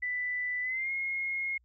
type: tone with pitch glide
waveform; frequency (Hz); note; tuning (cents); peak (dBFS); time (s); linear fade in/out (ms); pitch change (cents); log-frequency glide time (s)
sine; 1986 to 2153; B6 to C7; +9 to +49; -30; 0.02-1.58; 10; +140; 0.62-0.91
effects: added 60 Hz sine -64 dBFS peak until 1.64 s